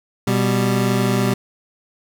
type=tone pair together; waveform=25% pulse; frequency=123.47 / 196 Hz; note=B2 / G3; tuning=0 / 0 cents; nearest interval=minor sixth; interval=800 cents; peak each=-15 dBFS; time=0.27-1.34 s; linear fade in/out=5 ms; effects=none